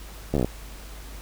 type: slowing click train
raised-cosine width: 2 ms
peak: -10 dBFS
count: 8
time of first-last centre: 0.34-0.446 s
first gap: 13 ms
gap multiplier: 1.05
effects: added 50 Hz sine -39 dBFS peak until 1.21 s + pink hiss -45 dBFS RMS until 1.21 s